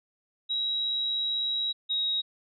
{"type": "tone pair in turn", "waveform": "sine", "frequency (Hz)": [3854, 3797], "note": ["B7", "A#7"], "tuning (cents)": [-43, 31], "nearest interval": "unison", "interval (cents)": 26, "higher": "first", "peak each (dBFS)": [-26, -25], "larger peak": "second", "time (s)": [[0.49, 1.73], [1.89, 2.22]], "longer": "first", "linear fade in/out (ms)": 20, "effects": []}